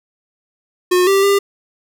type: tone with pitch steps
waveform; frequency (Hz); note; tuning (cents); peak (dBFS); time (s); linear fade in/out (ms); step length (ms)
square; 361.4 / 391.8 / 399; F#4 / G4 / G4; -41 / -1 / +31; -11; 0.91-1.39; 10; 160
effects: none